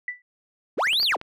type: tone with exponential decay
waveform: sine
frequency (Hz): 1975.5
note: B6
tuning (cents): 0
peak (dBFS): -23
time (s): 0.08-0.22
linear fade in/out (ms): 2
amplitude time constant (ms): 30
type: linear two-way sweep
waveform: triangle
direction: up then down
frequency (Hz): 146.6 to 4834 to 146.6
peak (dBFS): -18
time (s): 0.77-1.17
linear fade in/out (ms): 20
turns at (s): 1.03
type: clicks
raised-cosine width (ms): 0.3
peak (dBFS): -21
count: 6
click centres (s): 0.872 / 0.932 / 1 / 1.03 / 1.123 / 1.214
effects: none